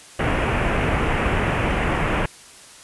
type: low-pass noise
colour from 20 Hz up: pink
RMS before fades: -21 dBFS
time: 0.19-2.26 s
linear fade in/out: 5 ms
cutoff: 2800 Hz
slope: 48 dB/octave
effects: white hiss -44 dBFS RMS until 2.83 s + resampled to 24000 Hz